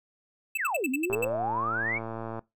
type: tone bursts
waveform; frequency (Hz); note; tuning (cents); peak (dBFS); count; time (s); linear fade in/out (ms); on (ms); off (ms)
square; 2637; E7; 0; -27; 8; 0.55-1.248; 5; 26; 70
type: exponential two-way sweep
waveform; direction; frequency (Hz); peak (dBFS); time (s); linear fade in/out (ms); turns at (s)
sine; down then up; 2329 to 246.9 to 2329; -27; 0.58-1.99; 20; 0.89
type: click train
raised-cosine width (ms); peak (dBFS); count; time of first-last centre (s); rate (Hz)
1; -22; 147; 1.1-2.392; 113
effects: noise-tail reverb RT60 0.2 s tail -21 dB re dry